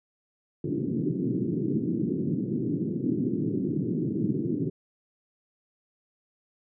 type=band-pass noise; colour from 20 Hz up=white; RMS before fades=-28 dBFS; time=0.64-4.7 s; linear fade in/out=5 ms; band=120 to 360 Hz; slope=48 dB/octave; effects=none